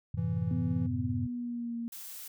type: chord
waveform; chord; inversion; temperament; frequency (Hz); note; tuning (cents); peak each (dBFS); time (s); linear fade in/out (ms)
sine; F# diminished; none; equal; 92.5 / 110 / 130.81; F#2 / A2 / C3; 0 / 0 / 0; -35 / -34 / -37; 0.14-1.27; 5
type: tone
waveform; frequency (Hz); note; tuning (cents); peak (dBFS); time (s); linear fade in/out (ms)
triangle; 165.9; E3; +11; -30; 0.17-0.87; 10
type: tone with pitch glide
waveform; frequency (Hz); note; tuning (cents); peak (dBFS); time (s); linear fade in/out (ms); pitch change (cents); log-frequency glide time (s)
sine; 250 to 233.3; B3 to A#3; +21 to +2; -33; 0.51-1.88; 0; -119; 1.05-1.77
type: noise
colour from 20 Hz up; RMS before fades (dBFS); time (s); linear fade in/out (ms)
blue; -44; 1.92-2.28; 5
effects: none